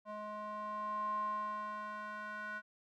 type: tone with band-pass filter sweep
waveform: square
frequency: 211.1 Hz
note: G#3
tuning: 29 cents sharp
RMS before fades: -41 dBFS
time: 0.05-2.62 s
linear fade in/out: 50 ms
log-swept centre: 850 to 1400 Hz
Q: 8.8
effects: none